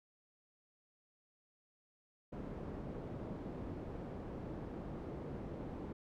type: low-pass noise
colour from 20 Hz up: white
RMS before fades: -45 dBFS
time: 2.32-5.93 s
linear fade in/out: 10 ms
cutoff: 370 Hz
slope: 12 dB/octave
effects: none